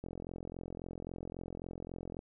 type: click train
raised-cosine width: 2 ms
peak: -29 dBFS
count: 95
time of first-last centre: 0.04-2.191 s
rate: 43.7 Hz
effects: none